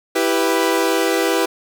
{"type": "chord", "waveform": "sawtooth", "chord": "E minor", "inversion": "none", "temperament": "equal", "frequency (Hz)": [329.6, 392, 493.9], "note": ["E4", "G4", "B4"], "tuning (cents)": [0, 0, 0], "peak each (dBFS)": -16, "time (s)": [0.15, 1.46], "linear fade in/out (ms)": 10, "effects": []}